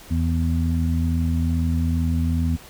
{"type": "harmonic tone", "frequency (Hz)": 82.41, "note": "E2", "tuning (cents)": 0, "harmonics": [1, 2, 3], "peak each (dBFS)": [-20, -26, -25], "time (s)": [0.1, 2.57], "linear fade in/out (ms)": 20, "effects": ["pink hiss -44 dBFS RMS until 2.69 s"]}